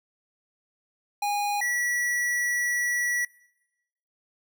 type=tone pair in turn; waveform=square; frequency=820 / 1942.4 Hz; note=G#5 / B6; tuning=-22 / -29 cents; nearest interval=octave + minor third; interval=1493 cents; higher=second; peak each=-25 dBFS; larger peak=neither; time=1.22-1.61 / 1.61-3.25 s; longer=second; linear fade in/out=5 ms; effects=noise-tail reverb RT60 1.0 s tail -24 dB re dry